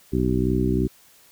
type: harmonic tone with a mistuned harmonic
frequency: 62.9 Hz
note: B1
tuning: 32 cents sharp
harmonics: 1 / 2 / 3 / 4 / 5 / 6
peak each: -26 / -26 / -26 / -26 / -26 / -26 dBFS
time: 0.12-0.88 s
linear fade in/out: 20 ms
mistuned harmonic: 1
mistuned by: +20 cents
effects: white hiss -54 dBFS RMS until 1.31 s